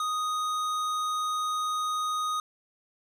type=tone with tanh clipping; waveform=sine; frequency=1244.5 Hz; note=D#6; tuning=in tune; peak=-29 dBFS; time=0-2.4 s; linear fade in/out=2 ms; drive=16 dB; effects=none